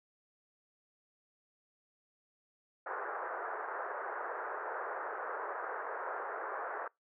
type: band-pass noise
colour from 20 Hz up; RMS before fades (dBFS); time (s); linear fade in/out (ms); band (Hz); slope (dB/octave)
white; -40; 2.86-6.88; 5; 390 to 1600; 48
effects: noise-tail reverb RT60 0.2 s tail -26 dB re dry